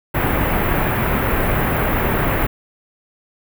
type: band-stop noise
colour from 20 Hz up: pink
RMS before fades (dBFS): -18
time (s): 0.14-2.47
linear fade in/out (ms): 10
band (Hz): 2300 to 15000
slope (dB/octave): 24
effects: none